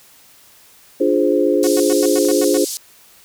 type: chord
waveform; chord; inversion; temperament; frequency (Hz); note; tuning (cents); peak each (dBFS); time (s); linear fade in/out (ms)
sine; D half-diminished seventh; none; equal with one note detuned; 293.7 / 349.2 / 417.5 / 523.3; D4 / F4 / Ab4 / C5; 0 / 0 / +9 / 0; -18; 1-2.65; 10
type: band-pass noise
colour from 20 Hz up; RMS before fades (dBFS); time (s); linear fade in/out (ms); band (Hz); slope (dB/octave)
pink; -26; 1.63-2.77; 0; 4700 to 12000; 24
type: tone bursts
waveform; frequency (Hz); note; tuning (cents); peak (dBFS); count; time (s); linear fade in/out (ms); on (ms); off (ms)
sawtooth; 367; F#4; -14; -19; 8; 1.64-2.573; 0; 30; 99
type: clicks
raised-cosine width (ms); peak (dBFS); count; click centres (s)
0.5; -24 / -32; 2; 2.25 / 2.254
effects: white hiss -48 dBFS RMS until 3.24 s